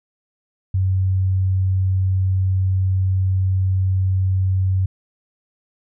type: tone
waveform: sine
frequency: 94.3 Hz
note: F#2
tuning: 33 cents sharp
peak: -15 dBFS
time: 0.74-4.86 s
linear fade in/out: 5 ms
effects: none